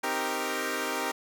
10% pulse chord, C minor seventh, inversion none, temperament equal, 261.6 / 311.1 / 392 / 466.2 Hz, C4 / Eb4 / G4 / Bb4, 0 / 0 / 0 / 0 cents, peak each -27 / -27 / -25 / -26 dBFS, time 0.03-1.12 s, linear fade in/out 10 ms, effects none

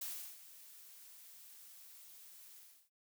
blue noise with ADSR envelope, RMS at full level -42 dBFS, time 0.01-2.9 s, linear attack 7 ms, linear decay 350 ms, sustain -15 dB, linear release 330 ms, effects none

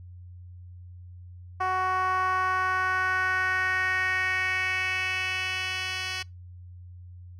10% pulse tone with band-pass filter sweep, 372.2 Hz, F#4, 10 cents sharp, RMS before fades -27 dBFS, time 1.6-6.23 s, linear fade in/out 10 ms, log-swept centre 930 to 3600 Hz, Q 2.8, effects noise-tail reverb RT60 0.2 s tail -25 dB re dry + added 89 Hz sine -42 dBFS peak until 7.39 s

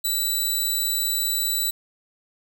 10% pulse tone, 3955 Hz, B7, 2 cents sharp, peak -14 dBFS, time 0.04-1.71 s, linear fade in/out 10 ms, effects none

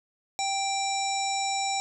harmonic tone, 784 Hz, G5, in tune, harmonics 1 / 3 / 5 / 7 / 9 / 10, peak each -28 / -35 / -35 / -36 / -35 / -39 dBFS, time 0.39-1.8 s, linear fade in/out 0 ms, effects none

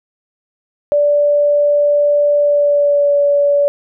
sine tone with pitch glide, 583 to 573.3 Hz, D5 to D5, -13 to -42 cents, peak -9 dBFS, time 0.92-3.68 s, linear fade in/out 0 ms, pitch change -29 cents, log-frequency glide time 2.37-3.16 s, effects none

